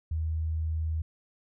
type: tone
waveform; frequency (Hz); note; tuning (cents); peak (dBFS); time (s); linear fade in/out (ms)
sine; 79.6; D#2; +40; -27; 0.11-1.02; 5
effects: none